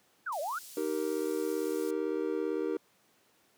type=exponential two-way sweep; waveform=sine; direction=down then up; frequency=1643 to 554.4 to 1544 Hz; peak=-32 dBFS; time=0.26-0.59 s; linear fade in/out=10 ms; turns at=0.4 s
type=band-pass noise; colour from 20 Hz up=white; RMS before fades=-49 dBFS; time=0.32-1.91 s; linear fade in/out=5 ms; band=4100 to 14000 Hz; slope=12 dB/octave
type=chord; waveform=triangle; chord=Eb major; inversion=none; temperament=just; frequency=311.1 / 388.9 / 466.7 Hz; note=Eb4 / G4 / Bb4; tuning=0 / -14 / +2 cents; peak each=-32 dBFS; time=0.77-2.77 s; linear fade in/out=2 ms
effects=pink hiss -67 dBFS RMS until 3.57 s + high-pass 200 Hz 12 dB/octave